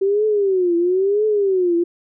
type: tone with vibrato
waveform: sine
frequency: 383 Hz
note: G4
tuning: 40 cents flat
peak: -14 dBFS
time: 0.01-1.84 s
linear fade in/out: 10 ms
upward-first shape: triangle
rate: 1 Hz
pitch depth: 220 cents each way
effects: none